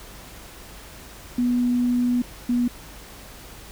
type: tone pair in turn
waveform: sine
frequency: 244.9 / 242.9 Hz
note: B3 / B3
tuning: -14 / -29 cents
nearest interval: unison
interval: 15 cents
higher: first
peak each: -18 dBFS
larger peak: neither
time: 1.38-2.22 / 2.49-2.68 s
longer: first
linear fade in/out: 5 ms
effects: added 50 Hz sine -47 dBFS peak until 3.71 s + pink hiss -43 dBFS RMS until 3.71 s